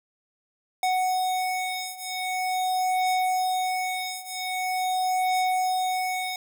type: beating tone pair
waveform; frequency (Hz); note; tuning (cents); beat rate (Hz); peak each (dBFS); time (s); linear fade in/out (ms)
square; 741 / 741.44; F#5 / F#5; +2 / +3; 0.44; -29 / -27; 0.83-6.36; 2
effects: 10-bit